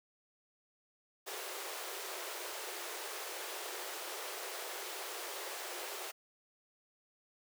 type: high-pass noise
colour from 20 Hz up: pink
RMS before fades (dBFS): -43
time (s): 1.26-6.12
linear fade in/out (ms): 20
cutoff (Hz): 350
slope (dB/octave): 96
effects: none